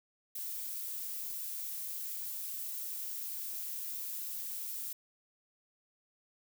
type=noise; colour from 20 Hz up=violet; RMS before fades=-40 dBFS; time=0.35-4.93 s; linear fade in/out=5 ms; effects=none